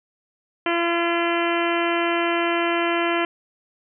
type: harmonic tone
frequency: 340.7 Hz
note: F4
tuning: 43 cents flat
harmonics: 1 / 2 / 3 / 4 / 5 / 6 / 7 / 8 / 9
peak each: -23 / -26 / -28 / -29 / -30 / -31 / -31 / -32 / -33 dBFS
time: 0.66-3.25 s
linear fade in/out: 2 ms
effects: none